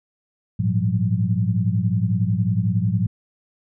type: tone cluster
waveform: sine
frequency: 104.3 / 115.3 / 174.9 / 191.4 Hz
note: G#2 / A#2 / F3 / G3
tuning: +8 / -19 / +3 / -41 cents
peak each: -22 / -22 / -23 / -27 dBFS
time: 0.59-3.07 s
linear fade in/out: 10 ms
effects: none